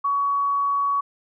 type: tone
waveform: sine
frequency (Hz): 1125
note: C#6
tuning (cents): +25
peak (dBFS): -19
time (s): 0.04-1.01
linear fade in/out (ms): 10
effects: none